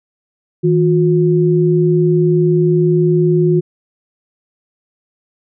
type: tone pair together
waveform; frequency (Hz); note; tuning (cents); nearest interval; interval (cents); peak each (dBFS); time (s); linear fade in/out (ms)
sine; 160 / 359.2; D#3 / F4; +49 / +49; octave + major second; 1400; -12 / -12; 0.63-3.61; 20
effects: none